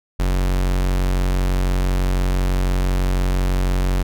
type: tone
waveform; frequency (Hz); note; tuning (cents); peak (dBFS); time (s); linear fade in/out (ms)
45% pulse; 46; F#1; -9; -16; 0.19-4.03; 10
effects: none